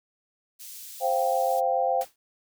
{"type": "high-pass noise", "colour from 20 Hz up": "white", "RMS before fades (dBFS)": -42, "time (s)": [0.59, 1.61], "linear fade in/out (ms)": 20, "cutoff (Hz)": 3900, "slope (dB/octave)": 12}
{"type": "chord", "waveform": "sine", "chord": "C suspended fourth", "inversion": "none", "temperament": "just", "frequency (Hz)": [523.3, 697.7, 784.9], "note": ["C5", "F5", "G5"], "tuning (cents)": [0, -2, 2], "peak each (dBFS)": -26, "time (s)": [1, 2.05], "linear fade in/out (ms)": 50}
{"type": "noise with exponential decay", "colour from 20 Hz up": "white", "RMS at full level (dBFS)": -36, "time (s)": [2.01, 2.16], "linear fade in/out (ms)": 2, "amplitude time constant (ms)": 31}
{"effects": []}